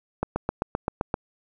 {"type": "click train", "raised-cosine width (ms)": 1, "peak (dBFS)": -10, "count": 8, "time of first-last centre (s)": [0.23, 1.141], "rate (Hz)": 7.68, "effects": []}